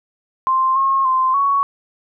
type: tone with pitch steps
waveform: sine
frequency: 1050 / 1081 / 1041 / 1116 Hz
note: C6 / C#6 / C6 / C#6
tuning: +6 / -44 / -9 / +11 cents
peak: -13 dBFS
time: 0.47-1.63 s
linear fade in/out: 0 ms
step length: 290 ms
effects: none